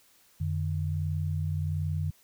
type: tone pair together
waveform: sine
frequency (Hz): 89.96 / 151.3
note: F#2 / D#3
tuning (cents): -48 / -48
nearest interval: major sixth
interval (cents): 900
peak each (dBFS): -29 / -31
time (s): 0.4-2.11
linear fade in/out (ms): 10
effects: white hiss -62 dBFS RMS until 2.23 s